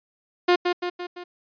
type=tone with echo; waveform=sawtooth; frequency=355.1 Hz; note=F4; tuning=29 cents sharp; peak=-11 dBFS; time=0.48-0.56 s; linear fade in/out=10 ms; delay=170 ms; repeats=4; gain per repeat=-5 dB; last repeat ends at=1.24 s; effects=resampled to 11025 Hz